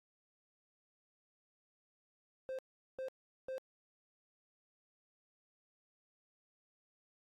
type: tone bursts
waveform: triangle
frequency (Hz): 523.3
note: C5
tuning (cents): 0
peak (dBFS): -37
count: 3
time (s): 2.49-3.581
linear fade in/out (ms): 0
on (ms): 97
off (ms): 400
effects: AAC 48 kbps